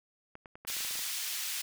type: clicks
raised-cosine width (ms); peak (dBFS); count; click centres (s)
0.5; -32; 11; 0.354 / 0.458 / 0.555 / 0.65 / 0.701 / 0.767 / 0.806 / 0.85 / 0.91 / 0.955 / 0.992
type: high-pass noise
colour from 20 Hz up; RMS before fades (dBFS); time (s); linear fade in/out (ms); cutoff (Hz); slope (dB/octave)
pink; -36; 0.67-1.62; 10; 2800; 12
effects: none